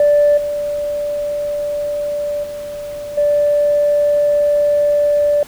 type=tone with level steps; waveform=sine; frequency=585 Hz; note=D5; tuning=7 cents flat; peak=-7 / -17 / -24 / -10 dBFS; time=0-5.43 s; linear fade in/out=2 ms; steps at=0.37 / 2.43 / 3.17 s; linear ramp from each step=10 ms; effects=tanh soft clip ceiling -5 dBFS + pink hiss -39 dBFS RMS until 5.47 s